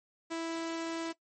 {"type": "tone", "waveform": "sawtooth", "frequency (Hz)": 329.6, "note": "E4", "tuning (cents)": 0, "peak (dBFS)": -30, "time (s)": [0.3, 1.13], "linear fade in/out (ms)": 20, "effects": ["noise-tail reverb RT60 0.1 s tail -19 dB re dry", "MP3 32 kbps"]}